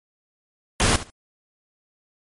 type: noise with echo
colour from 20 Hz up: pink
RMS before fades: -18 dBFS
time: 0.8-0.96 s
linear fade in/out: 0 ms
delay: 71 ms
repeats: 2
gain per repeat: -15 dB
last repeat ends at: 1.102 s
effects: MP3 48 kbps